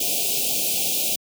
white band-stop noise, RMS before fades -23 dBFS, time 0-1.16 s, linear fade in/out 5 ms, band 790 to 2400 Hz, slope 96 dB/octave, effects high-pass 150 Hz 12 dB/octave

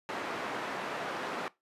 white band-pass noise, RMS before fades -37 dBFS, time 0.09-1.48 s, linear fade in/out 0 ms, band 230 to 1400 Hz, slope 12 dB/octave, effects noise-tail reverb RT60 0.2 s tail -20 dB re dry + resampled to 32000 Hz

